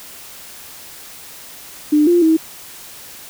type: tone with pitch steps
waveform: sine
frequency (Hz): 299.3 / 348.2 / 320.5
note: D4 / F4 / E4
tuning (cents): +33 / -5 / -49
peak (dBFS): -9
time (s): 1.92-2.37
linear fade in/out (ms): 10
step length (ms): 150
effects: white hiss -37 dBFS RMS until 3.29 s